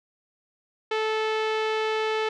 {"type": "tone with low-pass filter", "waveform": "sawtooth", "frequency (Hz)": 436.7, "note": "A4", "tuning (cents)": -13, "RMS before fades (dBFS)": -26, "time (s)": [0.91, 2.29], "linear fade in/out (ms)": 5, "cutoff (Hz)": 3200, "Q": 1.4, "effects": []}